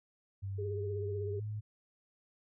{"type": "tone with pitch glide", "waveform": "sine", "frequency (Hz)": [98, 106.25], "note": ["G2", "G#2"], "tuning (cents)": [0, 40], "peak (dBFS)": -36, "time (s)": [0.42, 1.61], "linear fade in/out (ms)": 20, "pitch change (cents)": 140, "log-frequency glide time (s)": [1.36, 1.41]}
{"type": "tone with vibrato", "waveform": "sine", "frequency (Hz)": 409.5, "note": "G#4", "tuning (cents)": -24, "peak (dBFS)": -37, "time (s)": [0.58, 1.4], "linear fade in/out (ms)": 10, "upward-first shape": "triangle", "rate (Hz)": 16, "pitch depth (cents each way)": 62}
{"effects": []}